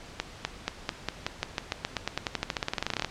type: accelerating click train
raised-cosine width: 0.2 ms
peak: -10 dBFS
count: 30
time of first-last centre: 0.2-3.047 s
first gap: 250 ms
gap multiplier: 0.92
effects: pink hiss -46 dBFS RMS until 3.1 s + low-pass 6000 Hz 12 dB/octave